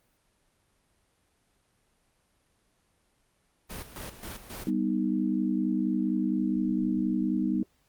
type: noise with tremolo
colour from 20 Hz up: pink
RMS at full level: -39 dBFS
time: 3.69-4.71 s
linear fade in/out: 20 ms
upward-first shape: square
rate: 3.7 Hz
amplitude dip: 65%
type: chord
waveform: sine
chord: G augmented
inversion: none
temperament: equal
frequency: 196 / 246.9 / 311.1 Hz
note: G3 / B3 / D#4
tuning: 0 / 0 / 0 cents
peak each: -29 dBFS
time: 4.67-7.63 s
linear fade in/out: 2 ms
effects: pink hiss -70 dBFS RMS until 7.88 s + Opus 32 kbps